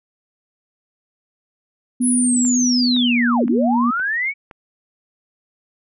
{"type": "tone with pitch glide", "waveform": "sine", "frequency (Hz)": [246.9, 239.6], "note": ["B3", "A#3"], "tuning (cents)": [0, 48], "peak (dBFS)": -15, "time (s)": [2, 3.91], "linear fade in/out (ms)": 10, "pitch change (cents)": -52, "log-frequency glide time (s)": [2.96, 3.15]}
{"type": "linear two-way sweep", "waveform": "sine", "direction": "down then up", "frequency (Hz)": [10570, 199.9, 2286], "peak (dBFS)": -18, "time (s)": [2.01, 4.34], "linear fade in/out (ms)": 50, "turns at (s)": 3.46}
{"type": "click train", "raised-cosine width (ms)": 0.5, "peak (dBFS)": -23, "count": 5, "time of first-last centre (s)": [2.45, 4.512], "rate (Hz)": 1.94}
{"effects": []}